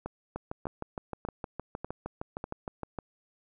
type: two click trains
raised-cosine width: 1 ms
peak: -21 / -21 dBFS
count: 5 / 18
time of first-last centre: 0.06-2.441 / 0.36-2.988 s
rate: 1.68 / 6.47 Hz
effects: none